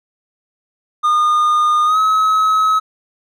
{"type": "tone with pitch glide", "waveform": "triangle", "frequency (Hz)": [1220, 1282.1], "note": ["D#6", "E6"], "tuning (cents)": [-34, -48], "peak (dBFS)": -9, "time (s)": [1.03, 2.8], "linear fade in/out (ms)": 20, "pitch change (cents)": 86, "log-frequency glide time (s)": [1.85, 1.98], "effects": []}